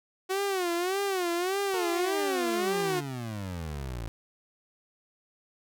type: tone with vibrato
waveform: sawtooth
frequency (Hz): 370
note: F#4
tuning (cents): 0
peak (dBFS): -23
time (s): 0.29-3.01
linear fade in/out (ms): 20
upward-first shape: sine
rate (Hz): 1.7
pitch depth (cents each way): 140
type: exponential sweep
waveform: 25% pulse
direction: down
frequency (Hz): 467.3 to 53.7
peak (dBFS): -30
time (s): 1.74-4.08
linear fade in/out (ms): 0
effects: none